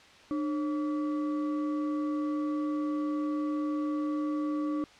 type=tone with frequency modulation; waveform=sine; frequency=299.9 Hz; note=D4; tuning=36 cents sharp; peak=-28 dBFS; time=0.31-4.84 s; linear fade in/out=0 ms; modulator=845 Hz; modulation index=0.46; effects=white hiss -54 dBFS RMS until 4.99 s + low-pass 4000 Hz 12 dB/octave